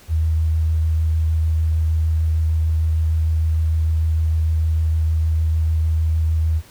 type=tone with vibrato; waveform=sine; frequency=79.8 Hz; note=D#2; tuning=44 cents sharp; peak=-15 dBFS; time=0.08-6.62 s; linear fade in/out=50 ms; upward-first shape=triangle; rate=6.6 Hz; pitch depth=14 cents each way; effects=pink hiss -47 dBFS RMS until 6.7 s